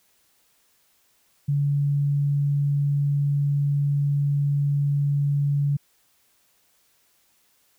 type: tone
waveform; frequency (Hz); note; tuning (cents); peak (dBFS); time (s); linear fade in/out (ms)
sine; 142.8; D3; -48; -19; 1.48-5.77; 10
effects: white hiss -64 dBFS RMS until 7.78 s